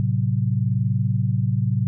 sine chord, F# diminished, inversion first, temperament equal, 110 / 130.81 / 185 Hz, A2 / C3 / F#3, 0 / 0 / 0 cents, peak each -21 / -22 / -26 dBFS, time 0-1.87 s, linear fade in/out 0 ms, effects none

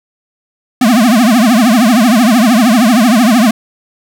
square tone with vibrato, 232.3 Hz, A#3, 6 cents flat, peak -6 dBFS, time 0.81-3.51 s, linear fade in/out 5 ms, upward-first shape triangle, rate 13 Hz, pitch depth 250 cents each way, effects none

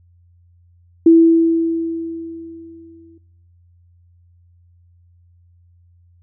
sine tone with exponential decay, 330 Hz, E4, 2 cents sharp, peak -4 dBFS, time 1.06-3.18 s, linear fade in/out 5 ms, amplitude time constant 460 ms, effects noise-tail reverb RT60 0.8 s tail -23 dB re dry + added 87 Hz sine -49 dBFS peak until 6.22 s

